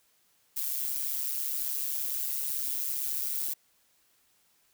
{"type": "noise with amplitude modulation", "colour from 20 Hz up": "violet", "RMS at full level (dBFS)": -29, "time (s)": [0.56, 3.54], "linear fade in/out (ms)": 10, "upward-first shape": "sine", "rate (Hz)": 138, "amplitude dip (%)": 70, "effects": ["white hiss -68 dBFS RMS until 4.73 s"]}